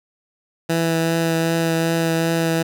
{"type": "tone with vibrato", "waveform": "15% pulse", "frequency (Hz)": 164.81, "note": "E3", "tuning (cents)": 0, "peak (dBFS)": -11, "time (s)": [0.69, 2.63], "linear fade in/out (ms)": 10, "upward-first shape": "triangle", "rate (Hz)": 2.6, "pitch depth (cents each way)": 13, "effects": []}